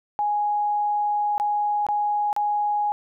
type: tone with dropouts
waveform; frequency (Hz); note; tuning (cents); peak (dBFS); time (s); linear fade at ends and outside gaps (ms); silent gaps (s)
sine; 830.6; G#5; 0; -20; 0.19-2.92; 0; 1.38-1.399 / 1.866-1.887 / 2.329-2.364
effects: none